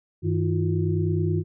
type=tone cluster; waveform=sine; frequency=97.9 / 159.1 / 326.6 / 355.9 Hz; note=G2 / D#3 / E4 / F4; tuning=-2 / +39 / -16 / +33 cents; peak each=-24 / -25 / -32 / -28 dBFS; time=0.22-1.44 s; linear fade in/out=50 ms; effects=none